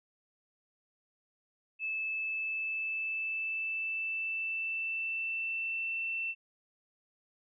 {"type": "tone with pitch glide", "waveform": "sine", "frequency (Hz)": [2617, 2681], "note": ["E7", "E7"], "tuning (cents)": [-13, 29], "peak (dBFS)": -32, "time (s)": [1.79, 6.35], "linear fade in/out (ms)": 50, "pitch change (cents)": 42, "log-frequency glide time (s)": [2.11, 6.03], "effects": []}